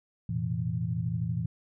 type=tone cluster; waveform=sine; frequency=88.4 / 115.1 / 127.9 / 166.7 Hz; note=F2 / A#2 / C3 / E3; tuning=+22 / -22 / -39 / +20 cents; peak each=-38 / -31 / -36 / -32 dBFS; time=0.29-1.46 s; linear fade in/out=5 ms; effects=none